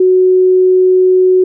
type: tone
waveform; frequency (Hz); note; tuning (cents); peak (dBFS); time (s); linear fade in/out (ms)
sine; 370; F#4; 0; -5; 0-1.44; 5
effects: none